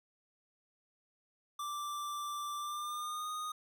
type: tone with pitch glide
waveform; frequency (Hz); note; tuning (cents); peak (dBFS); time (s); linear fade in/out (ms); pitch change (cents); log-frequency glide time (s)
square; 1174.7 to 1238.1; D6 to D#6; 0 to -9; -38; 1.59-3.52; 5; +91; 2.57-3.31
effects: none